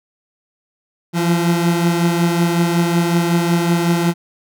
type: beating tone pair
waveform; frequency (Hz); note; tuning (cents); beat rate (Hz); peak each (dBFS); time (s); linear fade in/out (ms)
30% pulse; 170 / 175.4; F3 / F3; -46 / +8; 5.4; -12 / -18; 1.13-4.14; 50
effects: none